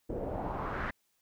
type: noise with low-pass filter sweep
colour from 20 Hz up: pink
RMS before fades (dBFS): -36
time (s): 0.09-0.91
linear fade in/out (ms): 10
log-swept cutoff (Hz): 450 to 1800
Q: 2.7
effects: white hiss -75 dBFS RMS until 1.21 s